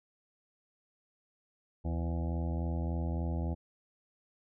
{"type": "harmonic tone with a mistuned harmonic", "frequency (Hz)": 83.5, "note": "E2", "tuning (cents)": 23, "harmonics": [1, 2, 3, 4, 6, 7, 8, 9, 10], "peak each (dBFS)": [-32, -38, -42, -44, -48, -49, -50, -51, -52], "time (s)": [1.84, 3.55], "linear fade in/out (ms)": 20, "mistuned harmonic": 1, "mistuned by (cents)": -140, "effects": []}